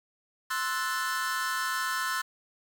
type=chord; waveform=45% pulse; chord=F# half-diminished seventh; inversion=second; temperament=equal; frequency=1046.5 / 1318.5 / 1480 / 1760 Hz; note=C6 / E6 / F#6 / A6; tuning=0 / 0 / 0 / 0 cents; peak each=-34 dBFS; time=0.5-2.22 s; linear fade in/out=10 ms; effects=9-bit